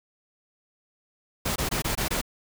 pink noise bursts, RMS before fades -27 dBFS, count 6, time 1.45-2.215 s, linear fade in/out 10 ms, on 110 ms, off 21 ms, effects none

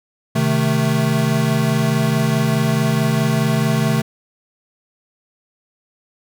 square chord, A diminished, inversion first, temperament equal, 130.81 / 155.56 / 220 Hz, C3 / Eb3 / A3, 0 / 0 / 0 cents, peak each -20 dBFS, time 0.35-4.02 s, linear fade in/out 10 ms, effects none

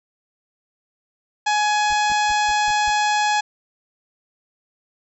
harmonic tone, 840 Hz, G#5, 19 cents sharp, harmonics 1 / 2 / 3 / 4 / 5 / 6 / 7 / 8 / 9, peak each -18 / -24 / -28 / -30 / -32 / -34 / -35 / -36 / -37 dBFS, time 1.46-3.41 s, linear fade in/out 10 ms
brown noise bursts, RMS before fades -36 dBFS, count 6, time 1.9-2.904 s, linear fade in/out 5 ms, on 34 ms, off 160 ms
effects none

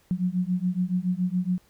sine beating tone pair, 177.8 / 184.9 Hz, F3 / F#3, +31 / -1 cents, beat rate 7.1 Hz, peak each -26 dBFS, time 0.11-1.58 s, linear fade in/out 0 ms, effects pink hiss -62 dBFS RMS until 1.69 s

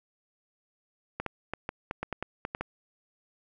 clicks, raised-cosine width 0.5 ms, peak -17 dBFS, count 11, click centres 1.2 / 1.263 / 1.536 / 1.691 / 1.911 / 2.03 / 2.127 / 2.226 / 2.451 / 2.549 / 2.61 s, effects none

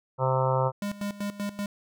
harmonic tone, 130.81 Hz, C3, in tune, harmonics 1 / 3 / 4 / 5 / 6 / 7 / 8 / 9 / 10, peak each -26 / -35 / -27 / -34 / -36 / -29 / -35 / -36 / -35 dBFS, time 0.18-0.72 s, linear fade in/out 50 ms
square tone with tremolo, 203.3 Hz, G#3, 37 cents flat, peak -29 dBFS, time 0.82-1.66 s, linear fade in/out 2 ms, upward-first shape square, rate 5.2 Hz, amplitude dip 80%
effects none

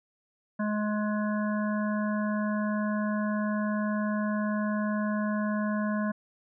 harmonic tone, 210.7 Hz, G#3, 25 cents sharp, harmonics 1 / 3 / 5 / 7 / 8, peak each -27 / -35 / -37 / -40 / -41 dBFS, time 0.59-6.12 s, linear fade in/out 10 ms, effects none

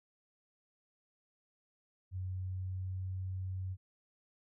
sine tone with pitch glide, 92.7 to 93.56 Hz, F#2 to F#2, +4 to +20 cents, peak -36 dBFS, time 2.11-3.77 s, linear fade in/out 50 ms, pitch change +16 cents, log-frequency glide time 2.21-3.14 s, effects none

